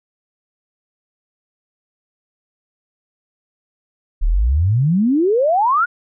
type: exponential sweep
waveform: sine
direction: up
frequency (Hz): 33.32 to 1480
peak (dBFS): -12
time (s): 4.21-5.86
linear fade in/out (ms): 20
effects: none